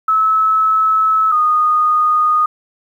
sine tone pair in turn, 1298 / 1233.9 Hz, E6 / D#6, -27 / -15 cents, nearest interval minor second, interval 88 cents, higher first, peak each -10 dBFS, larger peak neither, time 0.08-1.32 / 1.32-2.46 s, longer first, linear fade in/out 5 ms, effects 8-bit

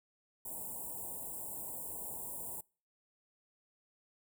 white band-stop noise, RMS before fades -43 dBFS, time 0.45-2.61 s, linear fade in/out 5 ms, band 1000 to 7500 Hz, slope 96 dB/octave, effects noise-tail reverb RT60 0.4 s tail -26 dB re dry

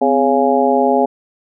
harmonic tone with a mistuned harmonic, 138.59 Hz, C#3, in tune, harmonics 2 / 3 / 4 / 5 / 6, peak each -17 / -17 / -17 / -17 / -17 dBFS, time 0.01-1.06 s, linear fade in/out 10 ms, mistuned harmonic 2, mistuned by -130 cents, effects none

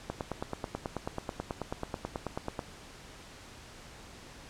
click train, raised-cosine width 1 ms, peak -19 dBFS, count 24, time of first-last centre 0.1-2.592 s, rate 9.23 Hz, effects pink hiss -50 dBFS RMS until 4.49 s + low-pass 8000 Hz 12 dB/octave

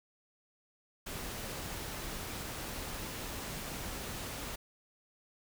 pink noise, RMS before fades -41 dBFS, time 1.06-4.56 s, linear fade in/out 10 ms, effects none

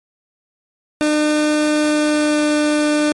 30% pulse tone with pitch glide, 302 to 299.4 Hz, D4 to D4, +48 to +33 cents, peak -11 dBFS, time 1.01-3.12 s, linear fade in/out 0 ms, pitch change -15 cents, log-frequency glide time 1.7-2.61 s, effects MP3 48 kbps

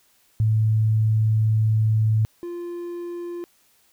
sine / triangle tone pair in turn, 109.4 / 347.3 Hz, A2 / F4, -9 / -10 cents, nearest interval octave + minor sixth, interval 1999 cents, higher second, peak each -16 / -27 dBFS, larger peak first, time 0.4-2.25 / 2.43-3.44 s, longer first, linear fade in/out 0 ms, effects white hiss -61 dBFS RMS until 3.92 s

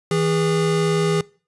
square tone pair together, 162.27 / 408.9 Hz, E3 / G#4, -27 / -27 cents, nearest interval octave + major third, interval 1600 cents, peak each -21 dBFS, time 0.11-1.21 s, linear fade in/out 2 ms, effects noise-tail reverb RT60 0.4 s tail -23 dB re dry + resampled to 24000 Hz

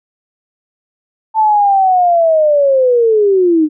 sine linear sweep, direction down, 887 to 298.1 Hz, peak -7 dBFS, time 1.34-3.69 s, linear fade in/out 50 ms, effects none

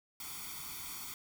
white noise with comb filter, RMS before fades -44 dBFS, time 0.2-1.14 s, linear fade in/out 2 ms, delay 0.88 ms, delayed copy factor +0.95, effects none

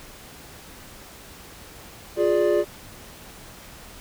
triangle chord, D diminished, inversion first, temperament equal with one note detuned, 352.7 / 415.3 / 587.3 Hz, F4 / Ab4 / D5, +17 / 0 / 0 cents, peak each -20 dBFS, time 2.16-2.65 s, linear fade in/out 50 ms, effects pink hiss -44 dBFS RMS until 4 s

